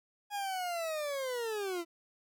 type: linear sweep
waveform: 40% pulse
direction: down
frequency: 830.6 to 329.1 Hz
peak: -33 dBFS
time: 0.3-1.85 s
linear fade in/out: 50 ms
effects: none